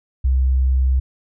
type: tone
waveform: sine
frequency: 65 Hz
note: C2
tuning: 11 cents flat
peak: -13 dBFS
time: 0.24-1 s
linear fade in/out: 10 ms
effects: none